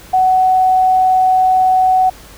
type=tone; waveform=sine; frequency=747 Hz; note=F#5; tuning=16 cents sharp; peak=-8 dBFS; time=0.13-2.1 s; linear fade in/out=10 ms; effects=added 50 Hz sine -43 dBFS peak until 2.37 s + pink hiss -39 dBFS RMS until 2.37 s